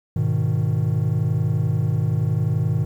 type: chord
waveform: triangle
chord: G# minor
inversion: none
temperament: just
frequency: 103.83 / 124.59 / 155.74 Hz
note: G#2 / B2 / D#3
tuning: 0 / +16 / +2 cents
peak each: -20 dBFS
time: 0.16-2.85 s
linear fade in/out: 5 ms
effects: tanh soft clip ceiling -9 dBFS + 9-bit